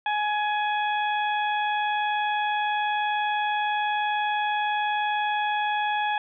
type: harmonic tone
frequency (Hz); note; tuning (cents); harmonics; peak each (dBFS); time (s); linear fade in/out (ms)
839; G#5; +17; 1 / 2 / 3 / 4; -24 / -30 / -34 / -36; 0.06-6.18; 2
effects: none